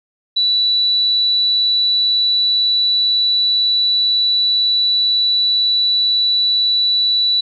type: tone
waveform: sine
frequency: 3951 Hz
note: B7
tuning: in tune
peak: -12 dBFS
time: 0.36-7.41 s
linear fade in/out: 10 ms
effects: none